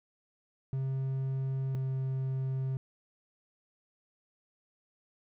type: tone pair in turn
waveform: triangle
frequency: 133.5 / 132.35 Hz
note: C3 / C3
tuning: +35 / +20 cents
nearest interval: unison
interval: 15 cents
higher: first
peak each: -28 dBFS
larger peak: neither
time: 0.73-1.75 / 1.75-2.77 s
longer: neither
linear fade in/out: 0 ms
effects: none